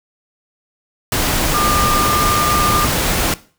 sine tone in noise, 1200 Hz, D6, 37 cents sharp, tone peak -16 dBFS, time 1.54-2.85 s, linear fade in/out 2 ms, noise pink, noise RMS -17 dBFS, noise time 1.12-3.34 s, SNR -2 dB, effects noise-tail reverb RT60 0.4 s tail -18 dB re dry

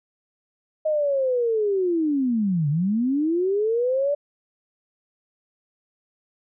sine linear two-way sweep, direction down then up, 629 to 139.6 to 586 Hz, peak -19 dBFS, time 0.85-4.15 s, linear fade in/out 10 ms, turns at 2.69 s, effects none

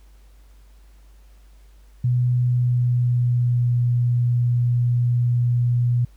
sine tone with pitch glide, 123.47 to 121.28 Hz, B2 to B2, 0 to -31 cents, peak -16 dBFS, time 2.04-6.05 s, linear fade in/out 5 ms, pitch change -31 cents, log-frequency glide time 2.36-3.79 s, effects added 50 Hz sine -46 dBFS peak until 6.16 s + pink hiss -61 dBFS RMS until 6.16 s

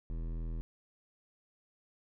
sine tone with hard clipping, 41 Hz, E1, 9 cents flat, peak -37 dBFS, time 0.1-0.61 s, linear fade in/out 0 ms, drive 15 dB, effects none

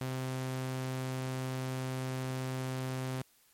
sawtooth tone, 130 Hz, C3, 11 cents flat, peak -30 dBFS, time 0.01-3.22 s, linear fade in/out 2 ms, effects white hiss -66 dBFS RMS until 3.53 s + MP3 64 kbps

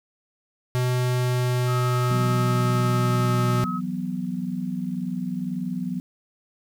square tone with pitch glide, 125.2 to 122.34 Hz, B2 to B2, +24 to -16 cents, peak -21 dBFS, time 0.75-3.64 s, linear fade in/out 0 ms, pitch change -40 cents, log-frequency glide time 0.88-3.41 s
sine tone with tremolo, 1278 Hz, D#6, 46 cents sharp, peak -27 dBFS, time 1.66-3.81 s, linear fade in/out 50 ms, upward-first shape triangle, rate 11 Hz, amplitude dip 30%
sine chord, E suspended second, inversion none, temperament equal, 164.81 / 185 / 246.9 Hz, E3 / F#3 / B3, 0 / 0 / 0 cents, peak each -33 / -28 / -30 dBFS, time 2.11-6 s, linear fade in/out 0 ms
effects 9-bit

